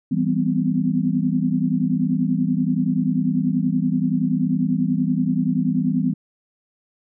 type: chord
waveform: sine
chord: C major seventh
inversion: first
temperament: equal with one note detuned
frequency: 164.81 / 196 / 246.9 / 257.3 Hz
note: E3 / G3 / B3 / C4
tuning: 0 / 0 / 0 / -29 cents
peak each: -23 dBFS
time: 0.11-6.14 s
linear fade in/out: 10 ms
effects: none